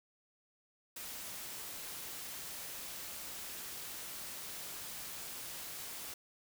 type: noise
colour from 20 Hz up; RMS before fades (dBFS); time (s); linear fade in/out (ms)
white; -45; 0.96-6.14; 5
effects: none